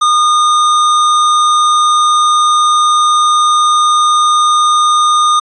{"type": "tone with hard clipping", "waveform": "sine", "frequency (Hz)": 1222, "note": "D#6", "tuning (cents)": -32, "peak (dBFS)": -9, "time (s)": [0.01, 5.4], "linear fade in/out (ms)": 10, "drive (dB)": 16, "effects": ["resampled to 22050 Hz"]}